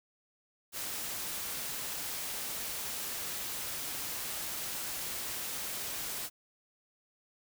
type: noise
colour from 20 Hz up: white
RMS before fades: -38 dBFS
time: 0.72-6.3 s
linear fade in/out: 50 ms
effects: none